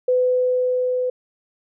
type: tone with level ramp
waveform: sine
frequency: 503 Hz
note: B4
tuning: 32 cents sharp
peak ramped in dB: -14 to -19 dBFS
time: 0.08-1.1 s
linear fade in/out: 5 ms
effects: none